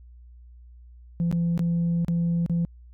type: tone with dropouts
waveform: sine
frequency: 170 Hz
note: F3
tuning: 46 cents flat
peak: -19 dBFS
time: 1.2-2.65 s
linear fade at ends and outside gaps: 0 ms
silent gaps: 1.314-1.326 / 1.577-1.593 / 2.047-2.083 / 2.462-2.497 s
effects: tanh soft clip ceiling -19 dBFS + added 60 Hz sine -45 dBFS peak until 2.93 s